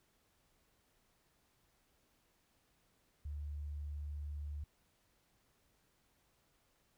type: tone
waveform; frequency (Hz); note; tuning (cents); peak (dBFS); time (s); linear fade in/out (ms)
sine; 73.42; D2; 0; -40; 3.25-4.64; 5
effects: pink hiss -75 dBFS RMS until 6.97 s